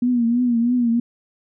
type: tone with vibrato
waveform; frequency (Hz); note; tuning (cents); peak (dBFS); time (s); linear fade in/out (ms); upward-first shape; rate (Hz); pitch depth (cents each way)
sine; 239.7; A#3; +48; -15; 0.02-1; 5; triangle; 3.1; 84
effects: none